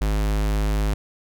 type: tone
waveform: square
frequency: 52 Hz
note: G#1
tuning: 3 cents sharp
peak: -20 dBFS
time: 0.01-0.94 s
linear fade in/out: 5 ms
effects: none